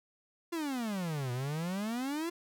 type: exponential two-way sweep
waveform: 45% pulse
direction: down then up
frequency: 349.2 to 120.2 to 349.2 Hz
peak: -33 dBFS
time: 0.52-2.3 s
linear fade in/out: 10 ms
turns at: 1.32 s
effects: none